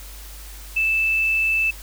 sine tone, 2637 Hz, E7, in tune, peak -17 dBFS, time 0.76-1.71 s, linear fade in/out 10 ms, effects added 50 Hz sine -37 dBFS peak until 1.82 s + white hiss -42 dBFS RMS until 1.82 s

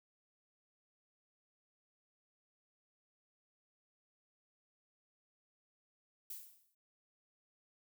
violet noise with exponential decay, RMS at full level -43 dBFS, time 6.3-6.75 s, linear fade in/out 5 ms, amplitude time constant 96 ms, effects none

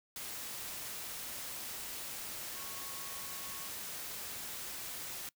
sine tone in noise, 1100 Hz, C#6, 14 cents flat, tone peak -53 dBFS, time 2.55-3.69 s, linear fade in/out 2 ms, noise white, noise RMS -43 dBFS, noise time 0.16-5.29 s, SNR -13 dB, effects noise-tail reverb RT60 0.1 s tail -22 dB re dry

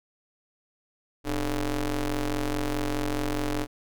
sawtooth ring-modulated tone, 138.59 Hz, C#3, in tune, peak -19 dBFS, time 1.24-3.67 s, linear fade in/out 50 ms, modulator 161 Hz, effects none

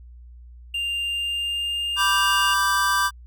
triangle tone with pitch glide, 2794 to 2822 Hz, F7 to F7, 0 to +17 cents, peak -22 dBFS, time 0.74-2.54 s, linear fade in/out 5 ms, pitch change +17 cents, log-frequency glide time 1.02-2.31 s
square chord, G major, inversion first, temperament equal, 987.8 / 1174.7 / 1568 Hz, B5 / D6 / G6, 0 / 0 / 0 cents, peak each -26 / -23 / -23 dBFS, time 1.96-3.11 s, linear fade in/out 50 ms
effects added 60 Hz sine -41 dBFS peak until 3.26 s

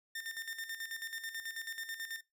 sawtooth tone with tremolo, 1810 Hz, A6, 48 cents sharp, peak -35 dBFS, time 0.15-2.21 s, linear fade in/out 5 ms, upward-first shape square, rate 9.2 Hz, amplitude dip 65%, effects noise-tail reverb RT60 0.2 s tail -20 dB re dry

